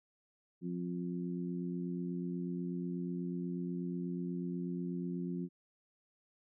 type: harmonic tone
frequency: 88.2 Hz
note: F2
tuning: 18 cents sharp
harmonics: 2 / 3 / 4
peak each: -37 / -42 / -44 dBFS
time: 0.61-5.49 s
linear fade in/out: 50 ms
effects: none